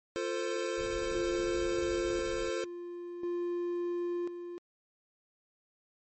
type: chord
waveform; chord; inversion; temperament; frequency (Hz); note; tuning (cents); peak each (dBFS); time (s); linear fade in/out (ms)
square; F major; none; equal with one note detuned; 349.2 / 447.7 / 523.3; F4 / A4 / C5; 0 / +30 / 0; -37; 0.16-2.64; 0
type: noise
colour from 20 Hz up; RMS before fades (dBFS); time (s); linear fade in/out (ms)
brown; -45; 0.76-2.51; 50
type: tone with tremolo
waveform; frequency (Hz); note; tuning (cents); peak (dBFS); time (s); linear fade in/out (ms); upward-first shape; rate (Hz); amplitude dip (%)
triangle; 349.2; F4; 0; -29; 1.15-4.58; 0; square; 0.48; 60
effects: MP3 32 kbps